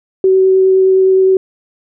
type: tone with vibrato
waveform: sine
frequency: 378.8 Hz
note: F#4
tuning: 41 cents sharp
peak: -6 dBFS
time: 0.24-1.37 s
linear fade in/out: 2 ms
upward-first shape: triangle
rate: 9.7 Hz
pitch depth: 9 cents each way
effects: none